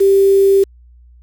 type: tone with quantisation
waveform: sine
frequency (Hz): 392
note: G4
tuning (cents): 0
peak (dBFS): -7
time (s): 0-0.64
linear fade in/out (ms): 10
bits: 5
effects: added 60 Hz sine -41 dBFS peak until 1.22 s